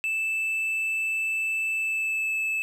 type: tone with pitch glide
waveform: triangle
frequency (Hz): 2637 to 2616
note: E7 to E7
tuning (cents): 0 to -14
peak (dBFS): -23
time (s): 0.04-2.62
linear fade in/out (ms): 0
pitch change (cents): -14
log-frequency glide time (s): 1.75-2.33
effects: none